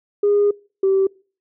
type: tone pair in turn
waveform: sine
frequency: 409.4 / 386.4 Hz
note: G#4 / G4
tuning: -25 / -25 cents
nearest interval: minor second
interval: 100 cents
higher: first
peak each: -12 dBFS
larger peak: neither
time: 0.23-0.51 / 0.83-1.07 s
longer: first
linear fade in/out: 5 ms
effects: noise-tail reverb RT60 0.4 s tail -25 dB re dry + tanh soft clip ceiling -9 dBFS